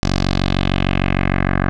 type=tone with low-pass filter sweep; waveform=10% pulse; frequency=46.58 Hz; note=F#1; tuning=12 cents sharp; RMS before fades=-17 dBFS; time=0.03-1.69 s; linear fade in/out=0 ms; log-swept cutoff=5400 to 1600 Hz; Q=2.6; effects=none